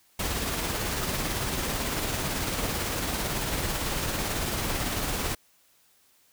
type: noise with tremolo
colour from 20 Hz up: pink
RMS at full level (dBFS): -28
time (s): 0.19-5.35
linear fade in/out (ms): 5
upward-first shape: triangle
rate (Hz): 18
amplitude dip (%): 35
effects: white hiss -63 dBFS RMS until 6.32 s